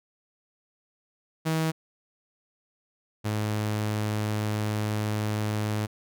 sawtooth tone pair in turn, 160 / 106.36 Hz, D#3 / G#2, +49 / +42 cents, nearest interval perfect fifth, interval 707 cents, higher first, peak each -20 / -22 dBFS, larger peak first, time 1.45-1.72 / 3.24-5.87 s, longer second, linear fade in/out 20 ms, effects none

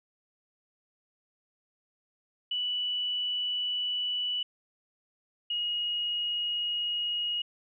sine tone pair in turn, 2960 / 2884 Hz, F#7 / F#7, 0 / -45 cents, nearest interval unison, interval 45 cents, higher first, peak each -28 dBFS, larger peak neither, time 2.51-4.43 / 5.5-7.42 s, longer neither, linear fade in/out 5 ms, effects none

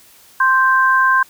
sine tone pair together, 1050.1 / 1568 Hz, C6 / G6, +6 / 0 cents, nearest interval perfect fifth, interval 694 cents, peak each -13 dBFS, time 0.4-1.23 s, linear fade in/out 5 ms, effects white hiss -47 dBFS RMS until 1.29 s

